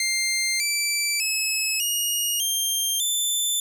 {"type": "tone with pitch steps", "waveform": "15% pulse", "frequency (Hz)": [2100, 2330, 2585, 2869, 3183, 3532], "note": ["C7", "D7", "E7", "F7", "G7", "A7"], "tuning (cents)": [6, -14, -34, 46, 26, 6], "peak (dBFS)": -15, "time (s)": [0, 3.6], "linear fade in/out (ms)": 2, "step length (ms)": 600, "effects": []}